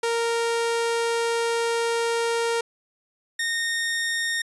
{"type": "tone pair in turn", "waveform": "sawtooth", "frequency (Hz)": [464.1, 1843], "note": ["A#4", "A#6"], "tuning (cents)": [-8, -20], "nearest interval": "2 octaves", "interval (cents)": 2388, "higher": "second", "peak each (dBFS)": [-18, -20], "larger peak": "first", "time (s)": [[0.03, 2.61], [3.39, 4.42]], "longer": "first", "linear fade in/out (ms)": 5, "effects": ["resampled to 24000 Hz"]}